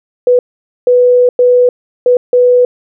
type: tone bursts at uneven times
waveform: sine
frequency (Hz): 493.9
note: B4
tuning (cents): 0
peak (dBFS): -4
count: 5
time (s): 0.27-0.39 / 0.87-1.29 / 1.39-1.69 / 2.06-2.17 / 2.33-2.65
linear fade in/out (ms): 2
effects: none